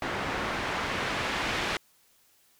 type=noise with low-pass filter sweep; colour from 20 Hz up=white; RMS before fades=-31 dBFS; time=0.02-1.77 s; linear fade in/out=2 ms; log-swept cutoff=1600 to 2700 Hz; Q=0.75; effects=white hiss -64 dBFS RMS until 2.59 s